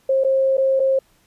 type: tone with dropouts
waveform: sine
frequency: 534 Hz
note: C5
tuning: 35 cents sharp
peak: -14 dBFS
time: 0.09-0.99 s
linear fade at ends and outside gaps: 5 ms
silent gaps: 0.238-0.246 / 0.571-0.579 / 0.796-0.8 s
effects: pink hiss -59 dBFS RMS until 1.26 s + resampled to 32000 Hz